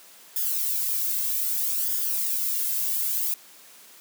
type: noise with flanger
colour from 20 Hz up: violet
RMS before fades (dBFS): -26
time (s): 0.36-3.34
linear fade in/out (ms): 2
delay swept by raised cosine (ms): 0.59 to 1.89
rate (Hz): 0.63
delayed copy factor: +0.65
effects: white hiss -50 dBFS RMS until 4 s + high-pass 200 Hz 12 dB/octave